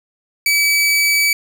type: tone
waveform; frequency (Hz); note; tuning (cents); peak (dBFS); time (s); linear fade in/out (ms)
sawtooth; 2292; D7; -43; -9; 0.46-1.33; 2
effects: none